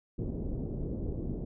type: low-pass noise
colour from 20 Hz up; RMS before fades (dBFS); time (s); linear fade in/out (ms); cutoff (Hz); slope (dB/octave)
pink; -35; 0.18-1.45; 10; 430; 24
effects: none